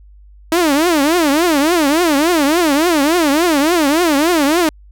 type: tone with vibrato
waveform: sawtooth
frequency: 314 Hz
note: D#4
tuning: 16 cents sharp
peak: -7 dBFS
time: 0.52-4.69 s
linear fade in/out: 2 ms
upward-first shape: triangle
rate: 3.5 Hz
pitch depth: 270 cents each way
effects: added 50 Hz sine -39 dBFS peak until 4.91 s

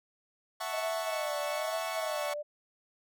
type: chord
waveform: sawtooth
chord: F# minor seventh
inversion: third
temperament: equal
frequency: 659.3 / 740 / 880 / 1108.7 Hz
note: E5 / F#5 / A5 / C#6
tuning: 0 / 0 / 0 / 0 cents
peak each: -35 / -36 / -38 / -35 dBFS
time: 0.6-2.34 s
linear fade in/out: 10 ms
type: tone with vibrato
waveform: sine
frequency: 622.3 Hz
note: D#5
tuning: in tune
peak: -34 dBFS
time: 0.72-2.43 s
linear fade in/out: 20 ms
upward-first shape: sine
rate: 1.1 Hz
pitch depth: 100 cents each way
effects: none

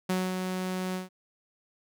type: tone with ADSR envelope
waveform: sawtooth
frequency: 185 Hz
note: F#3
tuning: in tune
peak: -21 dBFS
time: 0.09-1.09 s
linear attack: 8 ms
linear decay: 220 ms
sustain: -5 dB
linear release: 140 ms
effects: none

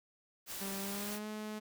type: noise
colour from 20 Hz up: white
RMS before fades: -43 dBFS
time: 0.46-1.2 s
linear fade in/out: 50 ms
type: tone with pitch glide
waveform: sawtooth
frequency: 196 to 213.7 Hz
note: G3 to G#3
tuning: 0 to +50 cents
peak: -36 dBFS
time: 0.6-1.6 s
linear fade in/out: 20 ms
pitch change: +150 cents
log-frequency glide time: 0.81-1.27 s
effects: none

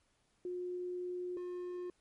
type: tone pair in turn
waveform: sine / triangle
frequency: 359 / 357.5 Hz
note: F4 / F4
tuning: +48 / +41 cents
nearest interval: unison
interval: 7 cents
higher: first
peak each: -37 / -37 dBFS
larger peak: neither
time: 0.45-1.37 / 1.37-1.9 s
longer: first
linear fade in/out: 2 ms
effects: pink hiss -75 dBFS RMS until 2 s + MP3 48 kbps

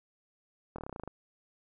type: slowing click train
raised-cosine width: 1 ms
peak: -26 dBFS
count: 11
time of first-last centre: 0.76-1.076 s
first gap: 24 ms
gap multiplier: 1.06
effects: none

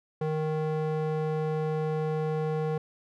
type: tone with band-pass filter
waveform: square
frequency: 155.56 Hz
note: D#3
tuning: in tune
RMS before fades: -29 dBFS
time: 0.21-2.78 s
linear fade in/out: 5 ms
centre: 440 Hz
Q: 1.1
effects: none

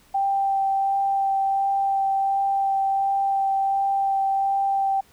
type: tone with vibrato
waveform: sine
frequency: 784 Hz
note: G5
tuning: in tune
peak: -19 dBFS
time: 0.14-5.01 s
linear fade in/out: 10 ms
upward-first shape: sine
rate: 1.4 Hz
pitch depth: 9 cents each way
effects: pink hiss -56 dBFS RMS until 5.12 s

